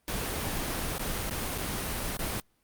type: noise with dropouts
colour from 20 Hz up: pink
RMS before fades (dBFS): -32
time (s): 0.08-2.4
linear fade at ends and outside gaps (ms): 1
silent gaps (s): 0.983-0.994 / 1.297-1.309 / 1.579-1.583 / 2.169-2.191
effects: pink hiss -71 dBFS RMS until 2.63 s + Opus 32 kbps